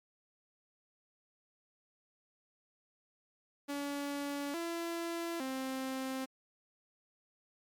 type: tone with pitch steps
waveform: sawtooth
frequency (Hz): 284.7 / 337.2 / 263.4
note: C#4 / E4 / C4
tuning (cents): +46 / +39 / +12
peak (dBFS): -32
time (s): 3.68-6.26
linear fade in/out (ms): 20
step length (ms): 860
effects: MP3 96 kbps